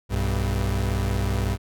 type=tone pair together; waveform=35% pulse; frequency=61.74 / 98.01 Hz; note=B1 / G2; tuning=0 / 0 cents; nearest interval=minor sixth; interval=800 cents; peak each=-23 dBFS; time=0.09-1.58 s; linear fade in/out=50 ms; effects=none